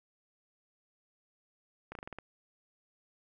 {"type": "slowing click train", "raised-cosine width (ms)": 0.5, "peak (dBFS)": -27, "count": 7, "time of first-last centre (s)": [1.92, 2.186], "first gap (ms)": 32, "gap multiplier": 1.13, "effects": []}